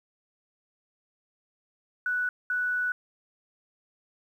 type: tone bursts at uneven times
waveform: sine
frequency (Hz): 1480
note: F#6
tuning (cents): 0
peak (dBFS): -25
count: 2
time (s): 2.06-2.29 / 2.5-2.92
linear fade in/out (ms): 2
effects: 10-bit